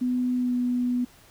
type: tone with pitch glide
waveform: sine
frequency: 249.7 to 246.5 Hz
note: B3 to B3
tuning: +19 to -3 cents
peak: -22 dBFS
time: 0.01-1.05 s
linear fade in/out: 10 ms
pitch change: -22 cents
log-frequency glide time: 0.36-0.54 s
effects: pink hiss -54 dBFS RMS until 1.3 s

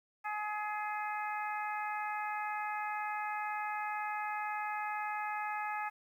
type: harmonic tone with a mistuned harmonic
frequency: 422 Hz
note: G#4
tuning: 28 cents sharp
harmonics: 2 / 3 / 4 / 5 / 6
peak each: -37 / -41 / -43 / -45 / -47 dBFS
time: 0.24-5.9 s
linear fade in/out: 20 ms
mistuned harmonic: 5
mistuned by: -20 cents
effects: 11-bit

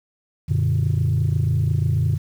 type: chord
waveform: sine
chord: Gb augmented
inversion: none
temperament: equal with one note detuned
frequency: 92.5 / 118.51 / 146.83 Hz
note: Gb2 / Bb2 / D3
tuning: 0 / +29 / 0 cents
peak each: -20 dBFS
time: 0.48-2.18 s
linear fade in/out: 20 ms
effects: tanh soft clip ceiling -12 dBFS + 8-bit

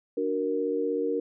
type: chord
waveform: sine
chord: D augmented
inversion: none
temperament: equal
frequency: 293.7 / 370 / 466.2 Hz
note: D4 / F#4 / A#4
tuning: 0 / 0 / 0 cents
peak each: -31 / -32 / -27 dBFS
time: 0.17-1.2 s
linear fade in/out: 5 ms
effects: none

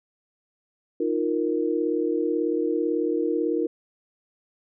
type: chord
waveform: sine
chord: Eb suspended second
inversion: none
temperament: equal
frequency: 311.1 / 349.2 / 466.2 Hz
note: Eb4 / F4 / Bb4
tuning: 0 / 0 / 0 cents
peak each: -26 dBFS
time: 1-3.67 s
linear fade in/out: 5 ms
effects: none

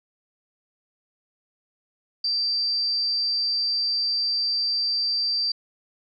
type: tone with amplitude modulation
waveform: sine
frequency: 4690 Hz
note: D8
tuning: 3 cents flat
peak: -20 dBFS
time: 2.24-5.52 s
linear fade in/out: 5 ms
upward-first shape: sine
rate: 254 Hz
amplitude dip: 30%
effects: none

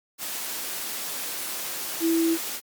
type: tone in noise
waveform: sine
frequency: 329.6 Hz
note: E4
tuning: in tune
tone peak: -19 dBFS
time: 2-2.38 s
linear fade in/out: 50 ms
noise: white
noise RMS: -32 dBFS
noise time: 0.18-2.61 s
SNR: +10 dB
effects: high-pass 200 Hz 12 dB/octave + Opus 48 kbps

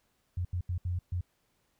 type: tone bursts at uneven times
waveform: sine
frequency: 88.9 Hz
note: F2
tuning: 31 cents sharp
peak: -29 dBFS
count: 5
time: 0.37-0.45 / 0.53-0.61 / 0.69-0.78 / 0.85-0.99 / 1.12-1.21 s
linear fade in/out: 5 ms
effects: pink hiss -74 dBFS RMS until 1.79 s

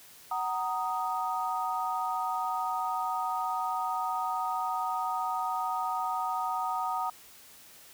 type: chord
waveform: sine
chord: D# minor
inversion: first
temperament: equal with one note detuned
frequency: 747.7 / 932.3 / 1244.5 Hz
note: F#5 / A#5 / D#6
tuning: +18 / 0 / 0 cents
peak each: -33 dBFS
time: 0.31-7.1 s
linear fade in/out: 5 ms
effects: white hiss -53 dBFS RMS until 7.93 s

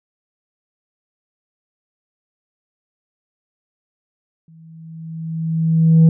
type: tone with exponential growth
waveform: sine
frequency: 162.1 Hz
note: E3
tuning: 29 cents flat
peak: -3 dBFS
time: 4.48-6.09 s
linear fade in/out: 2 ms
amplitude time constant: 350 ms
effects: tanh soft clip ceiling -5 dBFS

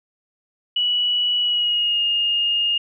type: tone with pitch glide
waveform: sine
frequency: 2939 to 2839 Hz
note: F#7 to F7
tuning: -12 to +28 cents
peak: -17 dBFS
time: 0.76-2.78 s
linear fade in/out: 5 ms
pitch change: -60 cents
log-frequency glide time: 1.39-2.03 s
effects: none

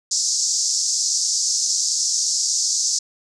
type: band-pass noise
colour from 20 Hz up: white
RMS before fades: -21 dBFS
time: 0.11-2.99 s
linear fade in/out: 5 ms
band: 4900 to 7200 Hz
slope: 48 dB/octave
effects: none

